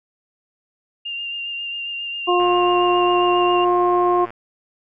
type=tone with vibrato; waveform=sine; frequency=2794 Hz; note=F7; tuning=in tune; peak=-25 dBFS; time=1.05-3.65 s; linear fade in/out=10 ms; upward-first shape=sine; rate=7.4 Hz; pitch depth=18 cents each way
type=harmonic tone; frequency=355.7 Hz; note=F4; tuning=32 cents sharp; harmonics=1 / 2 / 3; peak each=-17 / -20 / -19 dBFS; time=2.27-4.26 s; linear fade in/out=20 ms
type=click train; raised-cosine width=0.5 ms; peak=-21 dBFS; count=222; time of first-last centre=2.4-4.305 s; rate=116 Hz
effects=none